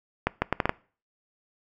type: accelerating click train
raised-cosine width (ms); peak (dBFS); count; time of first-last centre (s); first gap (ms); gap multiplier
0.5; -7; 6; 0.27-0.694; 150; 0.71
effects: noise-tail reverb RT60 0.4 s tail -22 dB re dry